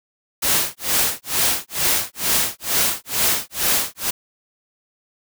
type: noise with tremolo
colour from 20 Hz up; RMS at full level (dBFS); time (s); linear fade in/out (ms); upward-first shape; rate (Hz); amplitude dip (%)
white; -17; 0.42-4.11; 10; sine; 2.2; 100
effects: none